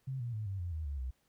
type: tone with pitch steps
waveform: sine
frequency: 132.6 / 119.51 / 107.7 / 97.07 / 87.48 / 78.84 / 71.06 / 64.04 Hz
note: C3 / A#2 / A2 / G2 / F2 / D#2 / C#2 / C2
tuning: +23 / +44 / -37 / -16 / +3 / +23 / +44 / -37 cents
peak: -35 dBFS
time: 0.07-1.11 s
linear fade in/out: 10 ms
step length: 130 ms
effects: pink hiss -75 dBFS RMS until 1.28 s